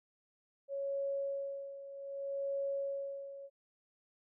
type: tone with tremolo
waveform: sine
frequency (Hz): 554.4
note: C#5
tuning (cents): 0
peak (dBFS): -33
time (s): 0.68-3.5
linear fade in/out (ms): 50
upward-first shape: sine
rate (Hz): 0.64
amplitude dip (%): 75
effects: none

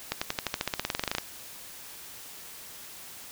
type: accelerating click train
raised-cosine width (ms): 0.2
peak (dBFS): -10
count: 19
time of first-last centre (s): 0.12-1.183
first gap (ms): 95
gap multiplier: 0.94
effects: white hiss -45 dBFS RMS until 3.31 s

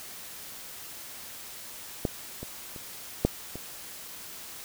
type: clicks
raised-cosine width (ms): 2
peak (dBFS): -12 / -23 / -28 / -7 / -24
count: 5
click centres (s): 2.052 / 2.43 / 2.762 / 3.25 / 3.556
effects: white hiss -43 dBFS RMS until 4.64 s

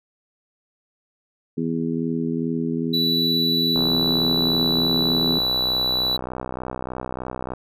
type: harmonic tone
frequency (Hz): 82.41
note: E2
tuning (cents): 0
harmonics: 2 / 3 / 4 / 5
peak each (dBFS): -27 / -24 / -29 / -30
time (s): 1.57-5.39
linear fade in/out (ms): 10
type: tone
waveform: triangle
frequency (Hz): 3951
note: B7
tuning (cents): 0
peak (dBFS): -18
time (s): 2.93-6.17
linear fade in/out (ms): 10
type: click train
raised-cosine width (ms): 1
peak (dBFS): -15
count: 240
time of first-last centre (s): 3.76-7.536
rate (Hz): 63.3
effects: none

